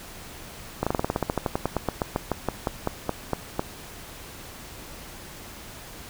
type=slowing click train; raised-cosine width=1 ms; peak=-9 dBFS; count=25; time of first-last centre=0.83-3.594 s; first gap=36 ms; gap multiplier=1.09; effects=pink hiss -42 dBFS RMS until 6.09 s